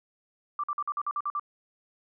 sine tone bursts, 1174.7 Hz, D6, in tune, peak -27 dBFS, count 9, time 0.59-1.396 s, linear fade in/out 2 ms, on 46 ms, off 49 ms, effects none

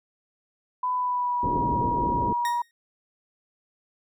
sine tone with pitch glide, 1000 to 958.7 Hz, B5 to A#5, +21 to +48 cents, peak -23 dBFS, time 0.83-2.62 s, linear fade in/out 5 ms, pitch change -73 cents, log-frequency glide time 0.94-1.63 s
white low-pass noise, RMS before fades -29 dBFS, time 1.43-2.33 s, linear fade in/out 2 ms, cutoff 420 Hz, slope 24 dB/octave
sawtooth tone with exponential decay, 1864.7 Hz, A#6, in tune, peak -24 dBFS, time 2.45-2.71 s, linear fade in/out 1 ms, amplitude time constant 56 ms
effects none

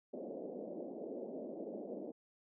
white band-pass noise, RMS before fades -45 dBFS, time 0.13-2.12 s, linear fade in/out 10 ms, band 200 to 610 Hz, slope 48 dB/octave, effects none

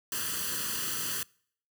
white noise with comb filter, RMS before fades -33 dBFS, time 0.12-1.23 s, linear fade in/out 2 ms, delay 0.66 ms, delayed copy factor +0.8, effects noise-tail reverb RT60 0.6 s tail -26 dB re dry + high-pass 80 Hz 12 dB/octave

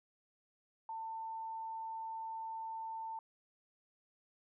sine tone, 895 Hz, A5, 29 cents sharp, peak -40 dBFS, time 0.89-3.19 s, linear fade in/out 2 ms, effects none

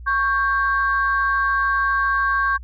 sine tone pair together, 1108.7 / 1584.1 Hz, C#6 / G6, 0 / +18 cents, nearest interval tritone, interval 618 cents, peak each -19 dBFS, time 0.06-2.58 s, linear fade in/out 20 ms, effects tanh soft clip ceiling -9 dBFS + added 60 Hz sine -34 dBFS peak until 2.63 s

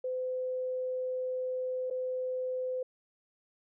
sine tone with dropouts, 510 Hz, C5, 44 cents flat, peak -31 dBFS, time 0.04-2.83 s, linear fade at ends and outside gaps 5 ms, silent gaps 1.901-1.908 s, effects none

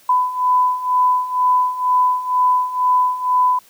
sine beating tone pair, 1000 / 1002.1 Hz, B5 / B5, +21 / +25 cents, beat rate 2.1 Hz, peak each -19 / -15 dBFS, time 0.09-3.59 s, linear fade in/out 5 ms, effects white hiss -50 dBFS RMS until 3.69 s

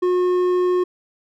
sine tone with hard clipping, 361.3 Hz, F#4, 41 cents flat, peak -17 dBFS, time 0.02-0.84 s, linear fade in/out 10 ms, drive 6 dB, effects none

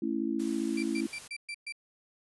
sine chord, A major, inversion none, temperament just, 220 / 275 / 330 Hz, A3 / C#4 / E4, 0 / -14 / +2 cents, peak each -34 / -33 / -32 dBFS, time 0.02-1.07 s, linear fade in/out 5 ms
white noise, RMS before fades -47 dBFS, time 0.39-1.28 s, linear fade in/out 10 ms
35% pulse tone bursts, 2349 Hz, D7, in tune, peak -34 dBFS, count 6, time 0.77-1.724 s, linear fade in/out 5 ms, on 59 ms, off 120 ms
effects resampled to 24000 Hz

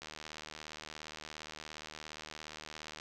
click train, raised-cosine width 0.2 ms, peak -27 dBFS, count 231, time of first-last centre 0.02-2.999 s, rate 77.2 Hz, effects none

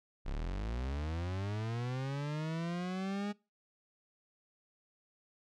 40% pulse linear sweep, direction up, 30.87 to 207.9 Hz, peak -34 dBFS, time 0.25-3.33 s, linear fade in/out 20 ms, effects noise-tail reverb RT60 0.3 s tail -24 dB re dry + low-pass 5000 Hz 12 dB/octave

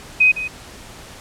sine tone with echo, 2512 Hz, D#7, 16 cents sharp, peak -9 dBFS, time 0.2-0.32 s, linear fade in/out 10 ms, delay 160 ms, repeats 1, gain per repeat -13 dB, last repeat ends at 0.48 s, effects pink hiss -39 dBFS RMS until 1.2 s + low-pass 10000 Hz 12 dB/octave

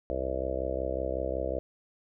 harmonic tone, 65.41 Hz, C2, in tune, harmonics 1 / 2 / 3 / 4 / 5 / 6 / 7 / 8 / 9 / 10, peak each -36 / -46 / -47 / -46 / -39 / -42 / -38 / -35 / -35 / -38 dBFS, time 0.1-1.59 s, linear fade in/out 0 ms, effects none

